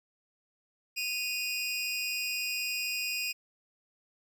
25% pulse tone pair together, 2489 / 2767 Hz, D#7 / F7, 0 / -17 cents, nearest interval major second, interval 183 cents, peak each -28 / -34 dBFS, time 0.96-3.33 s, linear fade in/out 20 ms, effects none

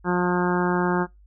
harmonic tone, 178.4 Hz, F3, 37 cents sharp, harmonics 1 / 2 / 3 / 4 / 5 / 6 / 7 / 8 / 9, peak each -23 / -24 / -34 / -33 / -28 / -32 / -33 / -32 / -33 dBFS, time 0.04-1.07 s, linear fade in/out 50 ms, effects noise-tail reverb RT60 0.2 s tail -25 dB re dry + added 50 Hz sine -49 dBFS peak until 1.26 s

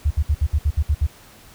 sine tone bursts, 73.8 Hz, D2, 9 cents sharp, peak -14 dBFS, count 9, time 0.05-1.068 s, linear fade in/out 10 ms, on 58 ms, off 62 ms, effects pink hiss -47 dBFS RMS until 1.54 s

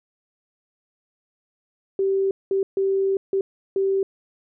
sine tone bursts at uneven times, 388.3 Hz, G4, 16 cents flat, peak -18 dBFS, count 5, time 1.99-2.31 / 2.51-2.63 / 2.77-3.17 / 3.33-3.41 / 3.76-4.03 s, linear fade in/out 2 ms, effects none

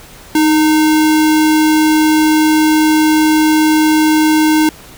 sine tone with sample-and-hold, 311.1 Hz, D#4, in tune, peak -7 dBFS, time 0.35-4.69 s, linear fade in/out 2 ms, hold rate 1225 Hz, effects pink hiss -37 dBFS RMS until 4.97 s

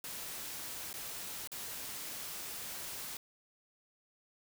white noise with dropouts, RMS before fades -43 dBFS, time 0.04-3.17 s, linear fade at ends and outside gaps 2 ms, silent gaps 0.93-0.939 / 1.474-1.517 s, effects none

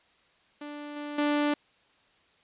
sawtooth tone with level steps, 293.7 Hz, D4, in tune, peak -34 / -31 / -20 dBFS, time 0.61-1.54 s, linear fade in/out 5 ms, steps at 0.96 / 1.18 s, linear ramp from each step 5 ms, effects white hiss -64 dBFS RMS until 2.43 s + resampled to 8000 Hz

